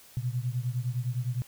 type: beating tone pair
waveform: sine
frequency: 120 / 129.8 Hz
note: B2 / C3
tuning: -49 / -13 cents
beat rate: 9.8 Hz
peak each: -30 / -32 dBFS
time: 0.17-1.42 s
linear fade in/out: 0 ms
effects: white hiss -54 dBFS RMS until 1.47 s